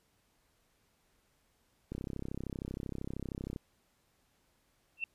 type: click train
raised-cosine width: 3 ms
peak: -26 dBFS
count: 55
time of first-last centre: 1.92-3.561 s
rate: 32.9 Hz
type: tone with exponential growth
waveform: sine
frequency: 2699 Hz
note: E7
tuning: 40 cents sharp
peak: -28 dBFS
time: 4.97-5.04 s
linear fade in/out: 2 ms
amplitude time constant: 15 ms
effects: pink hiss -73 dBFS RMS until 5.14 s + resampled to 32000 Hz